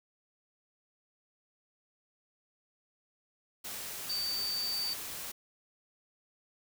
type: tone in noise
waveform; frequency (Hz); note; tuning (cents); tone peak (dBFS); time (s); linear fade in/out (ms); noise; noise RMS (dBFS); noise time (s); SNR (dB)
sine; 4601; D8; -36; -32; 4.09-4.94; 10; white; -41; 3.64-5.32; +6
effects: none